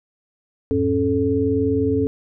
sine tone cluster, 87.7 / 107.4 / 273.5 / 435.3 Hz, F2 / A2 / C#4 / A4, +8 / -41 / -23 / -19 cents, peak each -27 / -26 / -20 / -20 dBFS, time 0.71-2.07 s, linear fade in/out 0 ms, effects none

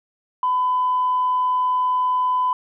sine tone, 1005 Hz, B5, 30 cents sharp, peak -16 dBFS, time 0.43-2.53 s, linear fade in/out 2 ms, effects tanh soft clip ceiling -12 dBFS

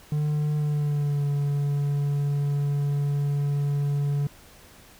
triangle tone with pitch glide, 149.7 to 143.19 Hz, D3 to D3, +33 to -43 cents, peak -20 dBFS, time 0.12-4.27 s, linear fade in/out 2 ms, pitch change -76 cents, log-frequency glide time 0.57-1.24 s, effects pink hiss -51 dBFS RMS until 4.99 s

